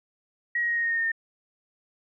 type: tone with pitch steps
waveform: sine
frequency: 1903 / 1890.9 / 1879 / 1867.1 / 1855.2 / 1843.5 / 1831.8 / 1820.2 Hz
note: A#6 / A#6 / A#6 / A#6 / A#6 / A#6 / A#6 / A#6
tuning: +35 / +24 / +13 / +2 / -9 / -20 / -31 / -42 cents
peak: -23 dBFS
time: 0.55-1.118 s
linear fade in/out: 5 ms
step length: 71 ms
effects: none